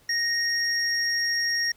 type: tone pair together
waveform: sine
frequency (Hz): 1864.7 / 5581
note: A#6 / F8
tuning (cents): 0 / -2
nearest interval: octave + perfect fifth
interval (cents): 1898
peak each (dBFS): -24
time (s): 0.09-1.72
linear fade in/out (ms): 5
effects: tanh soft clip ceiling -18 dBFS + pink hiss -59 dBFS RMS until 1.76 s